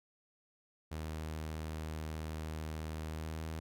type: tone with pitch glide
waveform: sawtooth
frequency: 78.4 to 79.91 Hz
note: D#2 to D#2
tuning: +14 to +47 cents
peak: -35 dBFS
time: 0.91-3.6 s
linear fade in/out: 10 ms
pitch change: +33 cents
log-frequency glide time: 3.08-3.44 s
effects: none